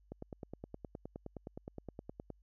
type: click train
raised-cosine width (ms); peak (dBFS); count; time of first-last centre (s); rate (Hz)
2; -30; 22; 0.12-2.303; 9.62
effects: added 50 Hz sine -64 dBFS peak until 2.42 s